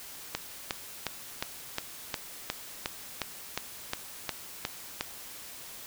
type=click train; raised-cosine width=0.2 ms; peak=-12 dBFS; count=14; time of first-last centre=0.35-5.009 s; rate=2.79 Hz; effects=white hiss -45 dBFS RMS until 5.86 s